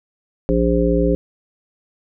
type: harmonic tone with a mistuned harmonic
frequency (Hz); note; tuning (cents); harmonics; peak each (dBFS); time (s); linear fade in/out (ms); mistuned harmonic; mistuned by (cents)
58.1; A#1; -5; 1 / 3 / 5 / 7 / 9; -20 / -20 / -20 / -20 / -20; 0.49-1.15; 0; 1; -28
effects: none